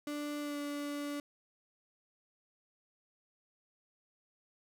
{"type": "tone with pitch glide", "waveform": "35% pulse", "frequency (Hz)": [293.7, 289.2], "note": ["D4", "D4"], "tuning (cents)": [0, -27], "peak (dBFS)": -35, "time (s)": [0.07, 1.2], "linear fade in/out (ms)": 2, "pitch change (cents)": -27, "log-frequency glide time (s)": [0.4, 0.58], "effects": []}